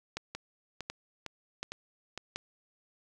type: two click trains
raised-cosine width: 0.2 ms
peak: -21 / -18 dBFS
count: 5 / 4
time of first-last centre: 0.35-2.176 / 0.17-2.36 s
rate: 2.19 / 1.37 Hz
effects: none